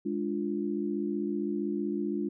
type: chord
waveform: sine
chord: D diminished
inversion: second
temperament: equal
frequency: 207.7 / 293.7 / 349.2 Hz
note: Ab3 / D4 / F4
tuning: 0 / 0 / 0 cents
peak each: -33 dBFS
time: 0.05-2.29 s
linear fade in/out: 10 ms
effects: none